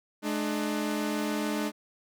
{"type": "tone pair together", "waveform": "sawtooth", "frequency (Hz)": [212.9, 299.5], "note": ["G#3", "D4"], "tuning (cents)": [43, 34], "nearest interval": "tritone", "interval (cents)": 591, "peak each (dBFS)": -27, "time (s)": [0.22, 1.72], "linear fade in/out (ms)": 50, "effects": []}